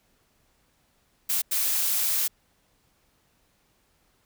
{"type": "noise bursts at uneven times", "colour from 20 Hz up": "blue", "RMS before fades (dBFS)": -25, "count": 2, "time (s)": [[1.29, 1.42], [1.51, 2.28]], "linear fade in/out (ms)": 10, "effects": ["pink hiss -67 dBFS RMS until 4.25 s"]}